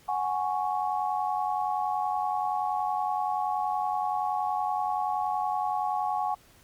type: chord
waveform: sine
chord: F# suspended second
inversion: none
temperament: equal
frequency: 740 / 830.6 / 1108.7 Hz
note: F#5 / G#5 / C#6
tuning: 0 / 0 / 0 cents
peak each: -30 / -29 / -33 dBFS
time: 0.08-6.35 s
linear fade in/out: 10 ms
effects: pink hiss -58 dBFS RMS until 6.63 s + Opus 48 kbps